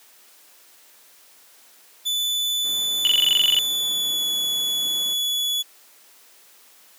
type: tone with pitch glide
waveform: 40% pulse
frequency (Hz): 3487 to 3409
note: A7 to G#7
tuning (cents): -16 to +45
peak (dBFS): -20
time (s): 2.05-5.63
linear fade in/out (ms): 20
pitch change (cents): -39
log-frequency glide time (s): 3.56-4.25
type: noise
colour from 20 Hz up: brown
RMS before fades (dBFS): -34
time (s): 2.64-5.14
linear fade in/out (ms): 10
type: tone bursts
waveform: sine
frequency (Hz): 2960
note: F#7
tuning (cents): 0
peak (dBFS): -14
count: 13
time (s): 3.05-3.588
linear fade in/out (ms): 0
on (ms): 22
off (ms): 21
effects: white hiss -52 dBFS RMS until 6.98 s + high-pass 300 Hz 12 dB/octave